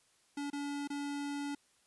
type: tone with dropouts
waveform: square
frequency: 285.8 Hz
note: D4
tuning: 47 cents flat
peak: -37 dBFS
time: 0.37-1.55 s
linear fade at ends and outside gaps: 5 ms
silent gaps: 0.502-0.53 / 0.875-0.901 s
effects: white hiss -70 dBFS RMS until 1.86 s + resampled to 24000 Hz